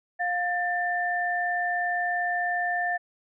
sine tone pair together, 707 / 1781.5 Hz, F5 / A6, +21 / +21 cents, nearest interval octave + major third, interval 1600 cents, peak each -27 dBFS, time 0.19-2.98 s, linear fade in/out 20 ms, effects none

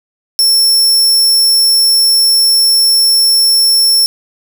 sawtooth tone, 5400 Hz, E8, 41 cents sharp, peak -4 dBFS, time 0.39-4.06 s, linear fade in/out 0 ms, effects none

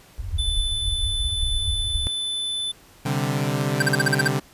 pink low-pass noise, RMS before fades -26 dBFS, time 0.18-2.07 s, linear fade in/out 0 ms, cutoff 100 Hz, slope 96 dB/octave
square tone, 3510 Hz, A7, 5 cents flat, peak -25 dBFS, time 0.38-2.72 s, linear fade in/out 10 ms
sawtooth chord, C suspended second, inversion none, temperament equal, 130.81 / 146.83 / 196 Hz, C3 / D3 / G3, 0 / 0 / 0 cents, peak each -21 / -21 / -25 dBFS, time 3.05-4.4 s, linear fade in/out 10 ms
square tone bursts, 1568 Hz, G6, in tune, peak -17 dBFS, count 8, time 3.8-4.278 s, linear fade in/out 5 ms, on 23 ms, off 42 ms
effects pink hiss -51 dBFS RMS until 4.53 s + resampled to 32000 Hz

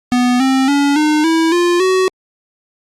square tone with pitch steps, 247 / 264.7 / 283.7 / 304.1 / 325.9 / 349.3 / 374.4 Hz, B3 / C4 / C#4 / D#4 / E4 / F4 / F#4, 0 / +20 / +40 / -40 / -20 / 0 / +20 cents, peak -11 dBFS, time 0.12-2.08 s, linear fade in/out 0 ms, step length 280 ms, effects low-pass 8000 Hz 12 dB/octave + Opus 48 kbps

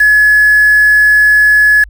sine tone with quantisation, 1700 Hz, G#6, 40 cents sharp, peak -4 dBFS, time 0-1.84 s, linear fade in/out 5 ms, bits 4, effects added 50 Hz sine -30 dBFS peak until 1.89 s

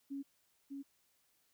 sine tone with echo, 277.2 Hz, C#4, in tune, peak -39 dBFS, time 0.1-0.23 s, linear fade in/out 20 ms, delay 600 ms, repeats 1, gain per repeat -3 dB, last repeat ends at 0.83 s, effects white hiss -75 dBFS RMS until 1.53 s

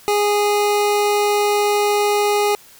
25% pulse tone, 413.2 Hz, G#4, 9 cents flat, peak -11 dBFS, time 0.08-2.55 s, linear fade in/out 0 ms, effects white hiss -46 dBFS RMS until 2.79 s

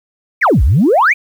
sine exponential two-way sweep, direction down then up, 2525 to 53.1 to 2525 Hz, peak -6 dBFS, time 0.41-1.14 s, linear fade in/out 20 ms, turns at 0.63 s, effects tanh soft clip ceiling -3 dBFS + 7-bit

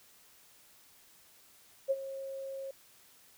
sine tone with ADSR envelope, 541 Hz, C#5, 42 cents flat, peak -24 dBFS, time 1.88-2.71 s, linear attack 27 ms, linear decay 41 ms, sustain -14 dB, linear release 4 ms, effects white hiss -61 dBFS RMS until 3.37 s

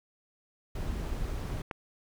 brown noise, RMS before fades -34 dBFS, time 0.75-1.62 s, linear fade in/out 5 ms
click, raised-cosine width 0.5 ms, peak -20 dBFS, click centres 1.712 s
effects none

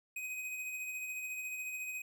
square tone with tremolo, 2511 Hz, D#7, 15 cents sharp, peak -38 dBFS, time 0.16-2.02 s, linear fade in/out 5 ms, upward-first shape sine, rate 14 Hz, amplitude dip 35%, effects none

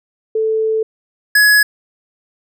sine / square tone pair in turn, 440 / 1684.9 Hz, A4 / G#6, 0 / +25 cents, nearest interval octave + major seventh, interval 2325 cents, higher second, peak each -13 / -8 dBFS, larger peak second, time 0.35-0.83 / 1.35-1.63 s, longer first, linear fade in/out 5 ms, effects none

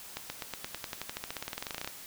accelerating click train, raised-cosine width 0.2 ms, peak -18 dBFS, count 26, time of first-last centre 0.17-1.875 s, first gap 130 ms, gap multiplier 0.94, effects white hiss -47 dBFS RMS until 2.06 s

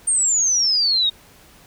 sine exponential sweep, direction down, 8870 to 3693 Hz, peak -15 dBFS, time 0.07-1.1 s, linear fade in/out 10 ms, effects pink hiss -49 dBFS RMS until 1.66 s

